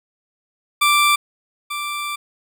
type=tone pair in turn; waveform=20% pulse; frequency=1174.7 / 1174.7 Hz; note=D6 / D6; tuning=0 / 0 cents; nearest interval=unison; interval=0 cents; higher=neither; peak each=-8 / -19 dBFS; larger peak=first; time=0.81-1.16 / 1.7-2.16 s; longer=second; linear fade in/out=10 ms; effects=none